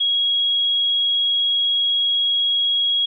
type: tone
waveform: sine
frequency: 3308 Hz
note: G#7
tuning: 8 cents flat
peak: -16 dBFS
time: 0-3.06 s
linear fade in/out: 10 ms
effects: none